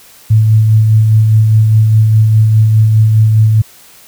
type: tone with tremolo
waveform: sine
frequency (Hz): 109.3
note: A2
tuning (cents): -11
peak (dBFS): -3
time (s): 0.3-3.62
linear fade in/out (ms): 10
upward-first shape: sine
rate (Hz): 4.9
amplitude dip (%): 30
effects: white hiss -40 dBFS RMS until 4.07 s